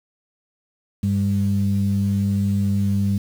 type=tone pair together; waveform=sine; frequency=99.52 / 198.7 Hz; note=G2 / G3; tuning=+27 / +24 cents; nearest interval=octave; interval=1197 cents; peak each=-19 dBFS; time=1.03-3.18 s; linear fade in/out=5 ms; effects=tanh soft clip ceiling -11 dBFS + 7-bit